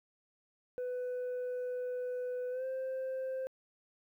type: tone with pitch glide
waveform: sine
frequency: 498.3 to 523.1 Hz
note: B4 to C5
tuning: +15 to -1 cents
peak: -32 dBFS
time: 0.78-3.47 s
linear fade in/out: 0 ms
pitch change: +84 cents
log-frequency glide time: 2.5-2.65 s
effects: tanh soft clip ceiling -34 dBFS + 12-bit